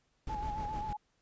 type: noise with tremolo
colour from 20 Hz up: brown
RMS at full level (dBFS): -39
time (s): 0.27-0.93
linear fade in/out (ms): 2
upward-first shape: square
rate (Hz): 6.5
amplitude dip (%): 40
type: tone with vibrato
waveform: sine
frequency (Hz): 848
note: G#5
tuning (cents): +36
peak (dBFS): -36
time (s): 0.29-0.97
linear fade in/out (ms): 10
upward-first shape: sine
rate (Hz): 7.5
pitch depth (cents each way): 47
effects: pink hiss -75 dBFS RMS until 1.21 s + resampled to 16000 Hz